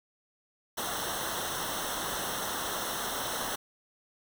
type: noise with comb filter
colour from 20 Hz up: pink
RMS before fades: -34 dBFS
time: 0.77-3.56 s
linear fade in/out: 10 ms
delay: 0.42 ms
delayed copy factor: -0.85
effects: none